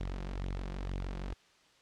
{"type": "tone with flanger", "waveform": "sawtooth", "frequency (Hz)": 46.43, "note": "F#1", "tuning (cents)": 7, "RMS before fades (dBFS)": -38, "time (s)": [0, 1.34], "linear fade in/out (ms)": 10, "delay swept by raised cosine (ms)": [0.29, 5.79], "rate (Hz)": 2.1, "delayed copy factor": 0.55, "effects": ["white hiss -64 dBFS RMS until 1.81 s", "low-pass 5000 Hz 12 dB/octave"]}